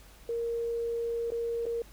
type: tone with dropouts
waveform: sine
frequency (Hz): 466.2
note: A#4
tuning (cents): 0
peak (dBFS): -29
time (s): 0.29-1.82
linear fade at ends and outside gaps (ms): 2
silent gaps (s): 1.304-1.319 / 1.656-1.664
effects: added 50 Hz sine -53 dBFS peak until 1.92 s + pink hiss -56 dBFS RMS until 1.92 s